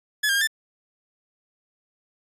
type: tone with pitch steps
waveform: sawtooth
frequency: 1707 / 1604 / 1617 / 1770 Hz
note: G#6 / G6 / G#6 / A6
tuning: +47 / +39 / -47 / +10 cents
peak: -16 dBFS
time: 0.23-0.474 s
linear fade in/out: 10 ms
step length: 61 ms
effects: resampled to 32000 Hz